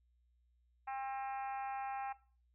harmonic tone, 266.9 Hz, C4, 35 cents sharp, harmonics 3 / 4 / 5 / 6 / 7 / 8 / 9 / 10, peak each -40 / -49 / -51 / -55 / -56 / -59 / -56 / -62 dBFS, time 0.87-2.13 s, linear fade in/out 10 ms, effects noise-tail reverb RT60 0.4 s tail -18 dB re dry + added 60 Hz sine -70 dBFS peak until 2.54 s

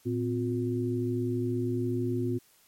sine tone cluster, 114 / 257.1 / 356.9 Hz, A#2 / C4 / F4, -38 / -30 / +38 cents, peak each -31 dBFS, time 0.05-2.39 s, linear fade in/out 20 ms, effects white hiss -62 dBFS RMS until 2.67 s + MP3 64 kbps

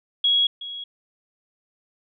sine tone with echo, 3322 Hz, G#7, in tune, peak -16 dBFS, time 0.24-0.47 s, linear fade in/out 5 ms, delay 370 ms, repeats 1, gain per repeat -15 dB, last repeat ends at 0.84 s, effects none

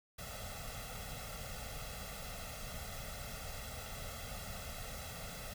pink noise with comb filter, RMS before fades -45 dBFS, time 0.18-5.54 s, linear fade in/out 10 ms, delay 1.5 ms, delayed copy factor +0.95, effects none

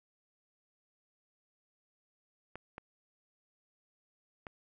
clicks, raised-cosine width 0.5 ms, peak -28 dBFS, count 3, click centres 2.556 / 2.781 / 4.468 s, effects none

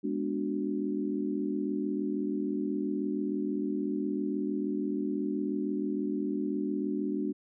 sine chord, G# half-diminished seventh, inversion none, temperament equal, 207.7 / 246.9 / 293.7 / 370 Hz, G#3 / B3 / D4 / F#4, 0 / 0 / 0 / 0 cents, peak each -34 / -37 / -32 / -36 dBFS, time 0.03-7.33 s, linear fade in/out 20 ms, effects none

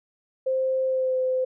sine tone with pitch glide, 523.3 to 514.6 Hz, C5 to C5, 0 to -29 cents, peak -21 dBFS, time 0.46-1.45 s, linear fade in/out 10 ms, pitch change -29 cents, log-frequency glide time 0.86-1.17 s, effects none

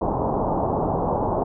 white low-pass noise, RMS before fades -23 dBFS, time 0.01-1.44 s, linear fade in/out 10 ms, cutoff 960 Hz, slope 48 dB/octave, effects none

